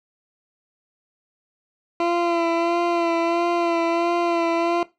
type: tone with vibrato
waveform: 20% pulse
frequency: 340 Hz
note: F4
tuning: 46 cents flat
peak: -14 dBFS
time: 2-4.83 s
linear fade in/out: 2 ms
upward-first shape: sine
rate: 1.5 Hz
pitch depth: 27 cents each way
effects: noise-tail reverb RT60 0.2 s tail -17 dB re dry + low-pass 3000 Hz 12 dB/octave